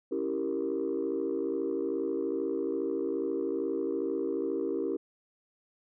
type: chord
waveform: sine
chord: C# diminished seventh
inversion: none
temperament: equal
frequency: 277.2 / 329.6 / 392 / 466.2 Hz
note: C#4 / E4 / G4 / Bb4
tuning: 0 / 0 / 0 / 0 cents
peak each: -35 / -33 / -32 / -34 dBFS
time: 0.11-4.97 s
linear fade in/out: 10 ms
effects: tanh soft clip ceiling -22 dBFS